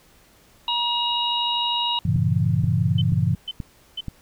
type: harmonic tone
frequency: 953 Hz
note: A#5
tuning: 38 cents sharp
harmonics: 1 / 3 / 4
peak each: -25 / -25 / -25 dBFS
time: 0.68-1.99 s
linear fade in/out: 2 ms
type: chord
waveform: sine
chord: G diminished seventh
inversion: none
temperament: equal with one note detuned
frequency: 98 / 116.54 / 138.59 / 167.21 Hz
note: G2 / Bb2 / Db3 / Fb3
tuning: 0 / 0 / 0 / +25 cents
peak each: -23 dBFS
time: 2.05-3.35 s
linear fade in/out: 5 ms
type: click train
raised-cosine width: 5 ms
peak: -17 dBFS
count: 5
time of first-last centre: 2.16-4.083 s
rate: 2.08 Hz
type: tone bursts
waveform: sine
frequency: 3054 Hz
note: G7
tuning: 46 cents flat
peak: -26 dBFS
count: 3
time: 2.98-4.008 s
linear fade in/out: 5 ms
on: 36 ms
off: 460 ms
effects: pink hiss -55 dBFS RMS until 4.21 s